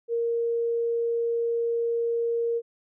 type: tone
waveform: sine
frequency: 466.2 Hz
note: A#4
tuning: in tune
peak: -23 dBFS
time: 0.08-2.62 s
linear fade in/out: 50 ms
effects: none